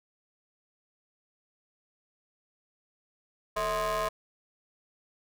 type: ring-modulated tone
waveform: 35% pulse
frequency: 201.8 Hz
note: G#3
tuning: 49 cents flat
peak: -23 dBFS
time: 3.56-4.09 s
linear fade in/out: 10 ms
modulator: 846 Hz
effects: none